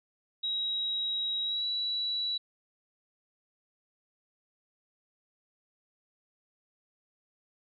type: tone with pitch glide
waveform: sine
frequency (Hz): 3835 to 3927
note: A#7 to B7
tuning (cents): +48 to -11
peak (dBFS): -29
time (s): 0.43-2.38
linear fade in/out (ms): 10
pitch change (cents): +41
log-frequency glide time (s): 1.43-1.66
effects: none